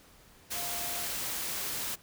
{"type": "tone in noise", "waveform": "sine", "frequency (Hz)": 700, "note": "F5", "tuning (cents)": 4, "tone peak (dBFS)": -43, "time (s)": [0.54, 1.06], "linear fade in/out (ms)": 20, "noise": "white", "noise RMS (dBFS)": -35, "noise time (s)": [0.5, 1.96], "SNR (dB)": -11, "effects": ["pink hiss -58 dBFS RMS until 2.02 s"]}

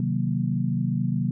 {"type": "chord", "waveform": "sine", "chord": "C half-diminished seventh", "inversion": "none", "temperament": "equal", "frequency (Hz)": [130.81, 155.56, 185, 233.1], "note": ["C3", "Eb3", "Gb3", "Bb3"], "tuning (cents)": [0, 0, 0, 0], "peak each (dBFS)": [-26, -29, -27, -29], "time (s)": [0, 1.31], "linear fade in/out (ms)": 2, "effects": []}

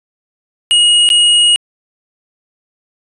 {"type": "tone with dropouts", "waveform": "square", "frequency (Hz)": 2883, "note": "F#7", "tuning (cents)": -46, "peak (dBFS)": -7, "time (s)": [0.71, 1.56], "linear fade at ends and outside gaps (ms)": 0, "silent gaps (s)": [1.09, 1.102], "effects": ["resampled to 24000 Hz"]}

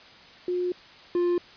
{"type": "tone pair in turn", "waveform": ["sine", "triangle"], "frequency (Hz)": [358.7, 350.9], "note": ["F4", "F4"], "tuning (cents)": [46, 8], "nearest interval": "unison", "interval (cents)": 38, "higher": "first", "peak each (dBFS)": [-24, -19], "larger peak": "second", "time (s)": [[0.48, 0.72], [1.15, 1.38]], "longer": "first", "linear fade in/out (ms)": 2, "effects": ["white hiss -49 dBFS RMS until 1.56 s", "resampled to 11025 Hz"]}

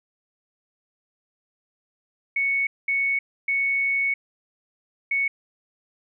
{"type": "tone bursts at uneven times", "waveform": "sine", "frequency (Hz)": 2217, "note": "C#7", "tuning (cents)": 0, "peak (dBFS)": -20, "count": 4, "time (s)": [[2.36, 2.67], [2.88, 3.19], [3.48, 4.14], [5.11, 5.28]], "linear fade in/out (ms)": 5, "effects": []}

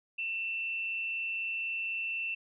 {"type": "tone with amplitude modulation", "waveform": "sine", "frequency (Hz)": 2684, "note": "E7", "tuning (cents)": 31, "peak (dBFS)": -30, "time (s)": [0.18, 2.35], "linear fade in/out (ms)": 10, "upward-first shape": "sine", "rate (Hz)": 202, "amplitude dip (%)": 40, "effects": []}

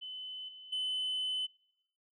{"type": "tone with level steps", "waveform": "sine", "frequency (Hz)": 3026, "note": "F#7", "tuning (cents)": 38, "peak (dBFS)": [-40, -48, -30], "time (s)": [0.01, 1.47], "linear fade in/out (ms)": 20, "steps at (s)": [0.48, 0.72], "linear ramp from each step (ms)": 10, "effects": ["noise-tail reverb RT60 0.8 s tail -21 dB re dry", "tanh soft clip ceiling -30 dBFS"]}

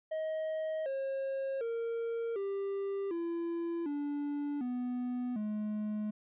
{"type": "tone with pitch steps", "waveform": "triangle", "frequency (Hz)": [631, 539.9, 461.9, 395.2, 338.1, 289.3, 247.5, 211.8], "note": ["D#5", "C#5", "A#4", "G4", "E4", "D4", "B3", "G#3"], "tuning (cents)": [24, -46, -16, 14, 44, -26, 4, 34], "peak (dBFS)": -31, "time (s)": [0.11, 6.11], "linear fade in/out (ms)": 10, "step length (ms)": 750, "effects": ["resampled to 8000 Hz"]}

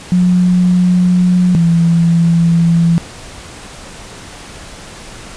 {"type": "tone pair in turn", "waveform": "sine", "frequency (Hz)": [180, 168.08], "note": ["F#3", "E3"], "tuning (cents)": [-47, 34], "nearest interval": "minor second", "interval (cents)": 119, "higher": "first", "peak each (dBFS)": -7, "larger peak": "neither", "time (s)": [[0.12, 1.55], [1.55, 2.98]], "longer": "neither", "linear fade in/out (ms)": 0, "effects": ["pink hiss -32 dBFS RMS until 5.36 s", "resampled to 22050 Hz"]}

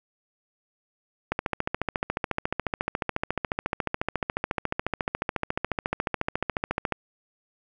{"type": "click train", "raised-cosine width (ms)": 0.5, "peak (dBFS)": -10, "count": 80, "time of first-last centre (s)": [1.32, 6.923], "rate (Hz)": 14.1, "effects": []}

